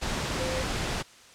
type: tone in noise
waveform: sine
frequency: 518 Hz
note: C5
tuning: 17 cents flat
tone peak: -31 dBFS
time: 0.39-0.63 s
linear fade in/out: 20 ms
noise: pink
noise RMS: -30 dBFS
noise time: 0.01-1.03 s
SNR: -4 dB
effects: white hiss -52 dBFS RMS until 1.34 s + low-pass 7000 Hz 12 dB/octave